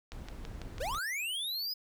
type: click train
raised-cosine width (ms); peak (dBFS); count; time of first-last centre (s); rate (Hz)
0.2; -27; 6; 0.12-0.948; 6.04
type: noise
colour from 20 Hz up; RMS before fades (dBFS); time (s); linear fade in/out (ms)
brown; -43; 0.12-0.99; 5
type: linear sweep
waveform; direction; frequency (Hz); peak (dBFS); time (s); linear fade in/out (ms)
square; up; 448.4 to 5070; -34; 0.8-1.74; 10
effects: none